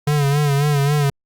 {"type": "tone with vibrato", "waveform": "square", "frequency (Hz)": 144, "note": "D3", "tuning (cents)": -34, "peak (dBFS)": -15, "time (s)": [0.07, 1.1], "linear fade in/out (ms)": 5, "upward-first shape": "sine", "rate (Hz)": 3.7, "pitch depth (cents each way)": 63, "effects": ["Opus 48 kbps"]}